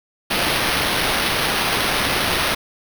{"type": "noise with sample-and-hold", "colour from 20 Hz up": "violet", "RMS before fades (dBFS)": -20, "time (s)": [0.3, 2.55], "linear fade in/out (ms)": 10, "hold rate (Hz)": 7350, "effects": []}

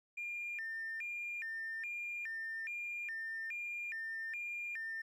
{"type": "tone with vibrato", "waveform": "triangle", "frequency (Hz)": 2082, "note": "C7", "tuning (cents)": -9, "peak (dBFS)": -36, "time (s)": [0.17, 5.02], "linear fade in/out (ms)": 10, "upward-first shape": "square", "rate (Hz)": 1.2, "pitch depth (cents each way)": 250, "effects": ["tanh soft clip ceiling -36 dBFS"]}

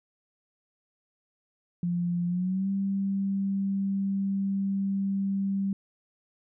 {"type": "tone with pitch glide", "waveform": "sine", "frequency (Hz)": [174.61, 195.99], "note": ["F3", "G3"], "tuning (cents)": [0, 0], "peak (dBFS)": -25, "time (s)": [1.83, 5.73], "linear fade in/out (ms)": 2, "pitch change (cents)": 200, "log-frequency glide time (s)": [2.27, 2.69], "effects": []}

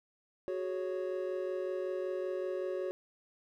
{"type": "chord", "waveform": "triangle", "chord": "F# suspended second", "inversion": "none", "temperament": "equal", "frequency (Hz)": [370, 415.3, 554.4], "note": ["F#4", "G#4", "C#5"], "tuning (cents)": [0, 0, 0], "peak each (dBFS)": [-34, -40, -36], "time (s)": [0.48, 2.91], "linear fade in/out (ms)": 0, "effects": []}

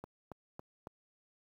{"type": "click train", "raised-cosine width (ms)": 1, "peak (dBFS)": -30, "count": 4, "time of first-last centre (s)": [0.04, 0.871], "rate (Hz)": 3.61, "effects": ["high-pass 60 Hz 12 dB/octave", "10-bit"]}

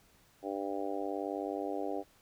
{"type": "harmonic tone", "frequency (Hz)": 99, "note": "G2", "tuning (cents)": 18, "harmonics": [3, 4, 5, 6, 7, 8], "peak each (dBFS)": [-39, -40, -41, -42, -42, -43], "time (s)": [0.42, 2.04], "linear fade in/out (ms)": 50, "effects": ["pink hiss -65 dBFS RMS until 2.21 s"]}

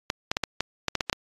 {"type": "clicks", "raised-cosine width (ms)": 0.2, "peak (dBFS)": -7, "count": 10, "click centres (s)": [0.101, 0.315, 0.369, 0.437, 0.606, 0.883, 0.953, 1.008, 1.097, 1.129], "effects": ["AAC 32 kbps"]}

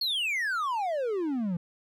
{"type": "exponential sweep", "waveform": "triangle", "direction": "down", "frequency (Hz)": [4435, 164.81], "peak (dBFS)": -25, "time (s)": [0.01, 1.57], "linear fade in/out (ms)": 5, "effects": []}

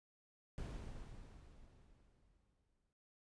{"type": "noise with exponential decay", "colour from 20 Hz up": "brown", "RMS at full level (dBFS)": -44, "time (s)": [0.58, 2.93], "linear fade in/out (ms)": 0, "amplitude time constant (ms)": 510, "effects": ["resampled to 22050 Hz"]}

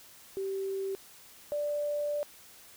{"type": "tone pair in turn", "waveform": "sine", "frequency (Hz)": [387.6, 587], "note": ["G4", "D5"], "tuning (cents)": [-20, -1], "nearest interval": "perfect fifth", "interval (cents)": 719, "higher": "second", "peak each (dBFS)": [-31, -29], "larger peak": "second", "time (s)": [[0.37, 0.95], [1.52, 2.23]], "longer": "second", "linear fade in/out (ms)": 0, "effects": ["white hiss -54 dBFS RMS until 2.76 s"]}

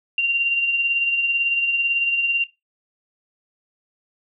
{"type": "tone with tremolo", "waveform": "sine", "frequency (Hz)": 2770, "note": "F7", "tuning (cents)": -15, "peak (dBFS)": -15, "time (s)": [0.18, 2.44], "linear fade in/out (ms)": 2, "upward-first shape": "sine", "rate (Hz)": 18, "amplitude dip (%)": 45, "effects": ["noise-tail reverb RT60 0.2 s tail -17 dB re dry"]}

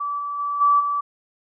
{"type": "tone with level steps", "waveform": "sine", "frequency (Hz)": 1155, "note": "D6", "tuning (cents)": -29, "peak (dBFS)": [-23, -25, -22, -13, -20], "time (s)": [0, 1.01], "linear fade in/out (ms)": 10, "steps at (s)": [0.18, 0.38, 0.6, 0.79], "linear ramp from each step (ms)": 20, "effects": []}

